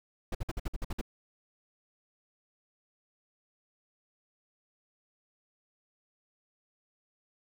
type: noise bursts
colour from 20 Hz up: brown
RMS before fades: -32 dBFS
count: 9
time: 0.32-1.013 s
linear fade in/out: 5 ms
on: 29 ms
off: 54 ms
effects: none